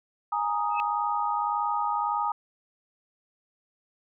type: chord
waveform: sine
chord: Ab suspended second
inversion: none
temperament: equal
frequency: 830.6 / 932.3 / 1244.5 Hz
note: Ab5 / Bb5 / Eb6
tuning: 0 / 0 / 0 cents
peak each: -29 dBFS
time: 0.32-2.32 s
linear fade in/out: 5 ms
type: tone with exponential growth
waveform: sine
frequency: 2600 Hz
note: E7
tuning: 24 cents flat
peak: -25 dBFS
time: 0.7-0.8 s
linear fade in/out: 0 ms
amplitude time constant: 21 ms
effects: none